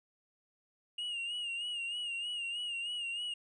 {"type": "tone with vibrato", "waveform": "triangle", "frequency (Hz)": 2839, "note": "F7", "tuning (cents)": 28, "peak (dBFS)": -34, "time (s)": [0.98, 3.34], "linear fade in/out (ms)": 5, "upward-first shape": "sine", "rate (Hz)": 3.2, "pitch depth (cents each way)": 59, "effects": ["resampled to 24000 Hz"]}